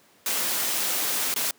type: noise with dropouts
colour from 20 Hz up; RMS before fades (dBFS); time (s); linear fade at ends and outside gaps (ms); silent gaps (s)
white; -26; 0.26-1.51; 2; 1.341-1.361
effects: pink hiss -58 dBFS RMS until 1.58 s + high-pass 200 Hz 12 dB/octave